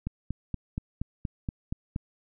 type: click train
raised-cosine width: 5 ms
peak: -18 dBFS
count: 9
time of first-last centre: 0.07-1.961 s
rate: 4.23 Hz
effects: none